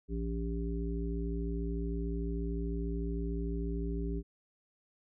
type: harmonic tone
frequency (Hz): 56.8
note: A#1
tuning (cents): -44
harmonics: 1 / 3 / 5 / 7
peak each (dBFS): -34 / -39 / -41 / -41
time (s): 0.08-4.23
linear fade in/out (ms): 50
effects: none